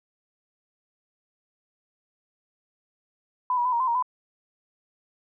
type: tone with pitch steps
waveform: sine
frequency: 1002 / 964 / 1005 / 940 / 1032 / 938 / 1005 Hz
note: B5 / B5 / B5 / A#5 / C6 / A#5 / B5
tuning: +25 / -42 / +30 / +14 / -24 / +11 / +30 cents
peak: -21 dBFS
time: 3.5-4.025 s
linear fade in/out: 2 ms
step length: 75 ms
effects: none